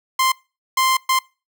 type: tone bursts at uneven times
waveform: sawtooth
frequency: 1046 Hz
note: C6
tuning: 1 cent flat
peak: -11 dBFS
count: 3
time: 0.19-0.32 / 0.77-0.97 / 1.09-1.19 s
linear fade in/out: 5 ms
effects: noise-tail reverb RT60 0.3 s tail -24 dB re dry